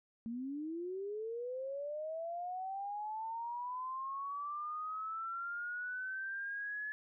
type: linear sweep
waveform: sine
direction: up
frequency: 223 to 1714 Hz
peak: -38 dBFS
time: 0.26-6.92 s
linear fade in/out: 0 ms
effects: none